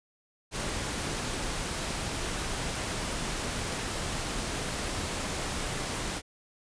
pink noise, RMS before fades -33 dBFS, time 0.51-6.22 s, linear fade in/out 50 ms, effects resampled to 22050 Hz

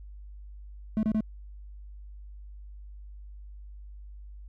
triangle tone bursts, 216.8 Hz, A3, 25 cents flat, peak -21 dBFS, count 3, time 0.97-1.206 s, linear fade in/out 0 ms, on 60 ms, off 28 ms, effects added 50 Hz sine -42 dBFS peak until 4.48 s

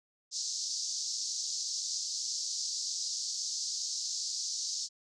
pink band-pass noise, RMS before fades -36 dBFS, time 0.31-4.89 s, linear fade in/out 50 ms, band 4500 to 6900 Hz, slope 48 dB/octave, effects none

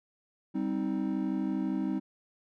triangle chord, C minor, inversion second, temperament just, 196.22 / 261.6 / 314 Hz, G3 / C4 / Eb4, +2 / 0 / +16 cents, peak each -31 dBFS, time 0.54-2 s, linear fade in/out 20 ms, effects none

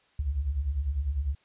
sine beating tone pair, 61.74 / 71.74 Hz, B1 / D2, 0 / -40 cents, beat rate 10 Hz, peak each -33 / -27 dBFS, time 0.19-1.35 s, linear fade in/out 5 ms, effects white hiss -65 dBFS RMS until 1.44 s + resampled to 8000 Hz

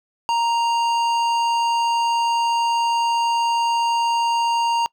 triangle tone with hard clipping, 932.3 Hz, A#5, in tune, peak -19 dBFS, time 0.29-4.86 s, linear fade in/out 0 ms, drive 16 dB, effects noise-tail reverb RT60 0.1 s tail -24 dB re dry

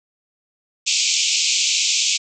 white band-pass noise, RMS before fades -19 dBFS, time 0.86-2.18 s, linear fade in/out 20 ms, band 2300 to 7500 Hz, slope 96 dB/octave, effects none

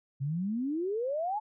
sine exponential sweep, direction up, 130.81 to 880 Hz, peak -29 dBFS, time 0.2-1.4 s, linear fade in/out 20 ms, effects none

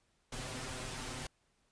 pink noise with comb filter, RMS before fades -42 dBFS, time 0.32-1.27 s, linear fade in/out 5 ms, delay 7.8 ms, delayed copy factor +0.8, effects pink hiss -75 dBFS RMS until 1.71 s + resampled to 22050 Hz

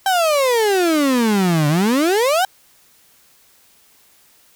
35% pulse exponential two-way sweep, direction down then up, 790 to 143.9 to 790 Hz, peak -12 dBFS, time 0.06-2.45 s, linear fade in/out 2 ms, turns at 1.68 s, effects white hiss -53 dBFS RMS until 4.55 s

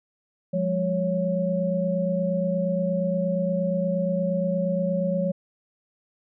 sine tone cluster, 177.3 / 205.8 / 555 Hz, F3 / G#3 / C#5, +26 / -16 / +2 cents, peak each -25 / -30 / -25 dBFS, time 0.53-5.32 s, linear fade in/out 10 ms, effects none

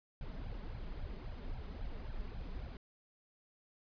brown noise with flanger, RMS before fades -43 dBFS, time 0.21-2.77 s, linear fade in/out 2 ms, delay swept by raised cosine 1.2 to 4.9 ms, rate 3.7 Hz, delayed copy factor +0.8, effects resampled to 11025 Hz

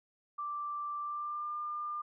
sine tone with pitch glide, 1174.7 to 1200.8 Hz, D6 to D6, 0 to +38 cents, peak -35 dBFS, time 0.38-2.02 s, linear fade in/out 10 ms, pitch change +38 cents, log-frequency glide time 1.01-1.51 s, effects none

